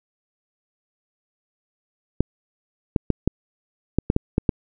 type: clicks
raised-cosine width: 3 ms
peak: -4 dBFS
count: 9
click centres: 2.206 / 2.962 / 3.103 / 3.276 / 3.986 / 4.101 / 4.164 / 4.381 / 4.492 s
effects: none